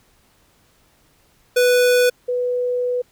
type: tone pair in turn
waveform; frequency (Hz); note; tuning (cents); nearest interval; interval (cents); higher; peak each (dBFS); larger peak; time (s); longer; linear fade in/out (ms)
square / sine; 493.9 / 493.9; B4 / B4; 0 / 0; unison; 0; neither; -13 / -18; first; 1.56-2.1 / 2.28-3.02; second; 10
effects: pink hiss -58 dBFS RMS until 3.11 s